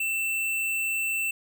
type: tone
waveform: square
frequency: 2674 Hz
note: E7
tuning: 24 cents sharp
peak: -26 dBFS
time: 0-1.31 s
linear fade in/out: 5 ms
effects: none